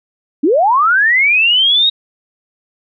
sine linear sweep, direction up, 257.7 to 3811 Hz, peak -8 dBFS, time 0.43-1.9 s, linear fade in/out 10 ms, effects none

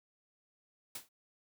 white noise with exponential decay, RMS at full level -38 dBFS, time 0.95-1.09 s, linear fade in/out 5 ms, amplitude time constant 30 ms, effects none

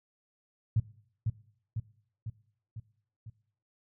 sine tone with echo, 110 Hz, A2, in tune, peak -22 dBFS, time 0.76-0.8 s, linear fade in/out 5 ms, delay 500 ms, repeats 5, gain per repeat -4 dB, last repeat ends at 3.3 s, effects noise-tail reverb RT60 0.6 s tail -19 dB re dry

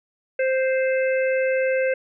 harmonic tone, 523.3 Hz, C5, in tune, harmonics 1 / 3 / 4 / 5, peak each -19 / -29 / -31 / -33 dBFS, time 0.39-1.94 s, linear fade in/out 5 ms, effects none

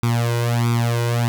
sawtooth tone with flanger, 118.2 Hz, A#2, 24 cents sharp, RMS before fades -19 dBFS, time 0.03-1.28 s, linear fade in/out 0 ms, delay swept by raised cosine 0.84 to 2.04 ms, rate 1.5 Hz, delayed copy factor +1, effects 9-bit

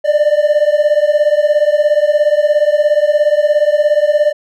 triangle beating tone pair, 588 / 605 Hz, D5 / D#5, +2 / -49 cents, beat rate 17 Hz, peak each -10 dBFS, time 0.04-4.33 s, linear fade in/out 20 ms, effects none

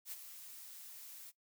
blue noise with ADSR envelope, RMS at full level -43 dBFS, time 0.05-1.32 s, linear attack 70 ms, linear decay 26 ms, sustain -9 dB, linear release 34 ms, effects noise-tail reverb RT60 0.1 s tail -17 dB re dry

